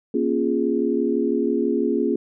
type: chord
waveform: sine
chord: Bb minor seventh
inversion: none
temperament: equal with one note detuned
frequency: 237.6 / 277.2 / 349.2 / 415.3 Hz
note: Bb3 / Db4 / F4 / Ab4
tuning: +33 / 0 / 0 / 0 cents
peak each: -24 dBFS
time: 0.14-2.16 s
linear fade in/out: 5 ms
effects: none